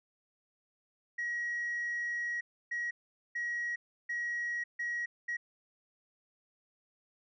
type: tone bursts at uneven times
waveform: sine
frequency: 1904 Hz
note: A#6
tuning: 36 cents sharp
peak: -31 dBFS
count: 6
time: 1.18-2.41 / 2.71-2.91 / 3.35-3.76 / 4.09-4.64 / 4.79-5.06 / 5.28-5.37 s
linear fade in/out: 10 ms
effects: tanh soft clip ceiling -30 dBFS